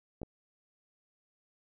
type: clicks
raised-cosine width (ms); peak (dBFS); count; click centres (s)
2; -27; 2; 0.217 / 0.232
effects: none